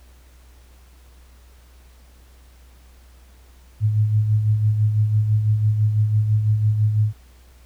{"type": "tone with tremolo", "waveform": "sine", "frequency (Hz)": 107, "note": "A2", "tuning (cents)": -48, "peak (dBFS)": -13, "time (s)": [3.8, 7.13], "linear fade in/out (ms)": 50, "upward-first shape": "sine", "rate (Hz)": 6, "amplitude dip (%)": 50, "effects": ["added 62 Hz sine -46 dBFS peak until 7.65 s", "pink hiss -56 dBFS RMS until 7.65 s"]}